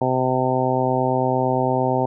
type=harmonic tone; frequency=128.8 Hz; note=C3; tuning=27 cents flat; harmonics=1 / 2 / 3 / 4 / 5 / 6 / 7; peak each=-25 / -25 / -25 / -25 / -25 / -25 / -25 dBFS; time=0.01-2.06 s; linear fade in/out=5 ms; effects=none